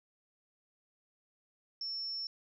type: tone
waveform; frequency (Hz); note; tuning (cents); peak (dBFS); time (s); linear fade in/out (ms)
sine; 5400; E8; +41; -36; 1.81-2.27; 2
effects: none